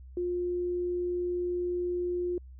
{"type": "tone", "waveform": "sine", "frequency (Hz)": 354.2, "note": "F4", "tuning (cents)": 24, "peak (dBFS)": -28, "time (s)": [0.17, 2.38], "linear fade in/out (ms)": 2, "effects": ["added 64 Hz sine -45 dBFS peak until 2.59 s"]}